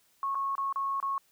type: tone with dropouts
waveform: sine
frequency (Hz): 1097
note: C#6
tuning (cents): -18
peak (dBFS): -28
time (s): 0.23-1.18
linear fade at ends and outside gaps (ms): 1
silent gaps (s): 0.347-0.353 / 0.553-0.58 / 0.726-0.759 / 1.001-1.027
effects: white hiss -67 dBFS RMS until 1.31 s